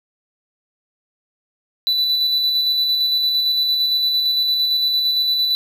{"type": "tone with tremolo", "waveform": "triangle", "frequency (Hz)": 3978, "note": "B7", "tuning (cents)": 12, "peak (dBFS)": -13, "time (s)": [1.87, 5.55], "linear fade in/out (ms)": 0, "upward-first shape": "square", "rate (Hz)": 8.8, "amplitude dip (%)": 25, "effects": []}